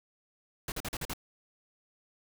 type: noise bursts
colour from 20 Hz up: pink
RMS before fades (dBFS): -36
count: 6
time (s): 0.68-1.135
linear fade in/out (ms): 2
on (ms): 40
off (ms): 43
effects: none